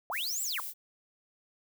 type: linear two-way sweep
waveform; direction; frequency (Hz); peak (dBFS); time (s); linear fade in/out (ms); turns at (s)
sine; up then down; 587.3 to 7970 to 910; -32; 0.1-0.6; 0; 0.42
type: noise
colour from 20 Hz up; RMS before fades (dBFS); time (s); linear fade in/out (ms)
violet; -39; 0.11-0.74; 50
effects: none